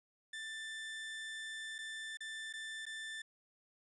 30% pulse tone with dropouts, 1772 Hz, A6, 12 cents sharp, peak -40 dBFS, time 0.33-3.22 s, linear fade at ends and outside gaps 5 ms, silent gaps 1.783-1.787 / 2.172-2.205 / 2.528-2.536 / 2.855-2.864 s, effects resampled to 22050 Hz + 12-bit

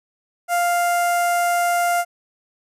sawtooth tone with notch filter, 698.5 Hz, F5, in tune, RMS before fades -19 dBFS, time 0.48-2.05 s, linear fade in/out 50 ms, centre 3800 Hz, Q 0.74, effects resampled to 32000 Hz

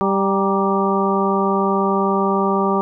harmonic tone with a mistuned harmonic, 196 Hz, G3, in tune, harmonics 1 / 2 / 3 / 4 / 5 / 6, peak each -20 / -20 / -26 / -24 / -24 / -22 dBFS, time 0.01-2.81 s, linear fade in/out 0 ms, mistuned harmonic 5, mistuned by -60 cents, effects none

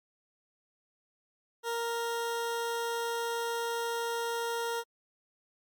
20% pulse tone, 466.2 Hz, A#4, in tune, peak -26 dBFS, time 1.63-4.84 s, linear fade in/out 50 ms, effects MP3 96 kbps

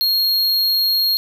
square tone, 4264 Hz, C8, 32 cents sharp, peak -15 dBFS, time 0.01-1.17 s, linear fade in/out 0 ms, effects none

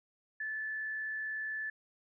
sine tone with frequency modulation, 1742 Hz, A6, 18 cents flat, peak -35 dBFS, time 0.4-1.7 s, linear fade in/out 5 ms, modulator 72.3 Hz, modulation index 0.28, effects none

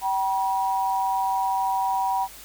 sine tone pair together, 770 / 966 Hz, G5 / B5, -31 / -39 cents, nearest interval major third, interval 392 cents, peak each -24 dBFS, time 0.01-2.28 s, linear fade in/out 50 ms, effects added 50 Hz sine -53 dBFS peak until 2.44 s + white hiss -44 dBFS RMS until 2.44 s

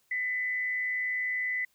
sine tone with frequency modulation, 2000 Hz, B6, 21 cents sharp, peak -28 dBFS, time 0.11-1.65 s, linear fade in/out 5 ms, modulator 170 Hz, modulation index 0.31, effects white hiss -70 dBFS RMS until 1.74 s

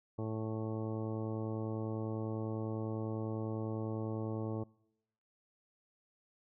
harmonic tone, 110 Hz, A2, in tune, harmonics 1 / 2 / 3 / 4 / 5 / 6 / 7 / 8 / 10, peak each -38 / -43 / -42 / -44 / -47 / -52 / -54 / -53 / -54 dBFS, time 0.18-4.64 s, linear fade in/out 10 ms, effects noise-tail reverb RT60 0.9 s tail -26 dB re dry

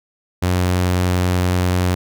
sawtooth tone, 90.4 Hz, F#2, 40 cents flat, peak -11 dBFS, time 0.42-1.95 s, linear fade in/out 10 ms, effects none

